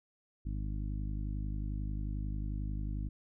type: harmonic tone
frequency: 51.2 Hz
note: G#1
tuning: 24 cents flat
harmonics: 1 / 2 / 3 / 4 / 5 / 6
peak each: -35 / -41 / -45 / -47 / -49 / -51 dBFS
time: 0.45-3.09 s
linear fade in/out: 10 ms
effects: none